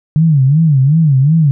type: tone with vibrato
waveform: sine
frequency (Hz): 146.83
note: D3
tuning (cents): 0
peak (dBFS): -6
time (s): 0.16-1.51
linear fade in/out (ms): 0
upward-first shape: sine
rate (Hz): 2.7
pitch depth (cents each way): 200
effects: none